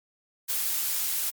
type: noise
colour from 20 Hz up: blue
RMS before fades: -28 dBFS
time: 0.48-1.31 s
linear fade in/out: 20 ms
effects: Opus 48 kbps